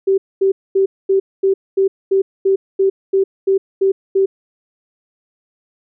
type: tone bursts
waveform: sine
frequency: 387.2 Hz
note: G4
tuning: 21 cents flat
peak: -10 dBFS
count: 13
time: 0.07-4.26 s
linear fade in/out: 10 ms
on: 110 ms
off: 230 ms
effects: none